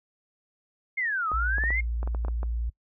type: exponential two-way sweep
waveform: sine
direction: down then up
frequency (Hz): 2167 to 1227 to 2167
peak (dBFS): -25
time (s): 0.97-1.81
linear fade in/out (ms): 10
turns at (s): 1.3
type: clicks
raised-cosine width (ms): 1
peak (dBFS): -23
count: 10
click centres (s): 1.317 / 1.583 / 1.638 / 1.705 / 2.03 / 2.075 / 2.148 / 2.249 / 2.283 / 2.431
type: tone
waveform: sine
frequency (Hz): 57.9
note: A#1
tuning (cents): -11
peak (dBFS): -26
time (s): 1.33-2.7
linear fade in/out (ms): 10
effects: noise-tail reverb RT60 0.1 s tail -23 dB re dry